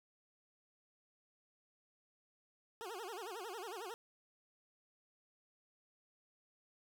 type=tone with vibrato; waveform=20% pulse; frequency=410 Hz; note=G#4; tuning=22 cents flat; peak=-39 dBFS; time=2.81-3.94 s; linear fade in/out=0 ms; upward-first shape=sine; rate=11 Hz; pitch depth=250 cents each way; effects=none